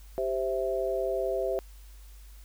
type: chord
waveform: sine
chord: C major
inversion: second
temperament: equal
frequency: 392 / 523.3 / 659.3 Hz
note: G4 / C5 / E5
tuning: 0 / 0 / 0 cents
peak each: -31 dBFS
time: 0.18-1.59 s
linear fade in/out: 0 ms
effects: added 50 Hz sine -46 dBFS peak until 2.44 s + white hiss -59 dBFS RMS until 2.44 s